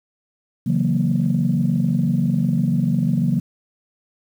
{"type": "chord", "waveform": "sine", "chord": "F# dominant seventh", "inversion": "second", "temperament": "equal", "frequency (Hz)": [138.59, 164.81, 185, 233.1], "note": ["C#3", "E3", "F#3", "A#3"], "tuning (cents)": [0, 0, 0, 0], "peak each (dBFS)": -21, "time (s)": [0.66, 3.4], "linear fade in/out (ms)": 10, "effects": ["tanh soft clip ceiling -8 dBFS", "8-bit"]}